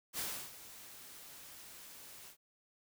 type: noise with ADSR envelope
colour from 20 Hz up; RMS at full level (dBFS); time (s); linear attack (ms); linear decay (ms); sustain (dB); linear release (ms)
white; -38; 0.13-2.37; 55; 320; -15; 88
effects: none